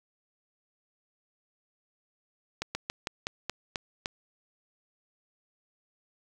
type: slowing click train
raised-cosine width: 0.2 ms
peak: -14 dBFS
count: 8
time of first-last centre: 2.62-4.059 s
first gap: 130 ms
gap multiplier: 1.15
effects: 7-bit